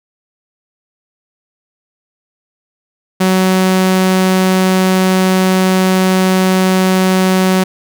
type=tone; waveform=sawtooth; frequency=187 Hz; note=F#3; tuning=19 cents sharp; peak=-5 dBFS; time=3.2-7.64 s; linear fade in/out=10 ms; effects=none